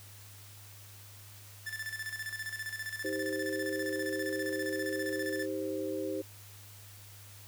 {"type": "tone with tremolo", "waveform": "45% pulse", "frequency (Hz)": 1758, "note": "A6", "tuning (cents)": -2, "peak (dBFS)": -35, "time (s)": [1.66, 5.46], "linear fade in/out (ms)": 10, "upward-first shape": "square", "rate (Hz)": 15, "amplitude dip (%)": 65}
{"type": "chord", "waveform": "sine", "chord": "C minor", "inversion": "first", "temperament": "just", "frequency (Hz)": [314, 392.4, 523.3], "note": ["Eb4", "G4", "C5"], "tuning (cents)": [16, 2, 0], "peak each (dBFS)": -37, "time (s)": [3.04, 6.22], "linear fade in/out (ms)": 10}
{"effects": ["added 101 Hz sine -52 dBFS peak until 7.47 s", "white hiss -54 dBFS RMS until 7.47 s"]}